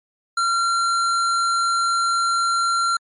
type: tone with hard clipping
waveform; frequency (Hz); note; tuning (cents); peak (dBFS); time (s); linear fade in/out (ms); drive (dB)
sine; 1372; F6; -31; -19; 0.37-2.97; 5; 17
effects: MP3 48 kbps